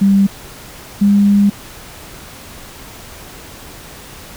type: tone pair in turn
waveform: sine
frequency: 197.1 / 202.2 Hz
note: G3 / G#3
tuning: +10 / -46 cents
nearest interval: unison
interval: 44 cents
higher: second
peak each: -7 dBFS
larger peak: neither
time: 0.01-0.27 / 1.01-1.5 s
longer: second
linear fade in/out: 10 ms
effects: pink hiss -35 dBFS RMS until 4.36 s